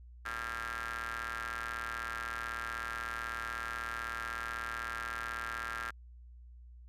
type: ring-modulated tone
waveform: sawtooth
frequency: 116.1 Hz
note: A#2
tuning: 7 cents flat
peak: -30 dBFS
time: 0.25-5.91 s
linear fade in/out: 10 ms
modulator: 1490 Hz
effects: added 60 Hz sine -50 dBFS peak until 6.88 s + resampled to 32000 Hz